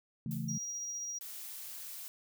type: chord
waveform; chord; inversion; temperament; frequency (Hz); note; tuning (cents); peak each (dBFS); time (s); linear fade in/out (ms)
sine; A major; first; just; 137.5 / 165 / 220; C#3 / E3 / A3; -14 / +2 / 0; -39; 0.26-0.58; 2
type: noise with exponential decay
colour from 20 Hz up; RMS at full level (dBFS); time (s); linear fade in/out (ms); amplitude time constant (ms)
violet; -44; 0.31-0.73; 1; 91
type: tone with tremolo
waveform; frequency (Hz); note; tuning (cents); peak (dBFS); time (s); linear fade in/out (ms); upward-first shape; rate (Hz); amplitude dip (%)
triangle; 5730; F8; +44; -35; 0.48-1.19; 10; triangle; 15; 25
type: noise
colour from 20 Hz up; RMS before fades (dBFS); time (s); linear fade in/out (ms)
blue; -45; 1.21-2.08; 0
effects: none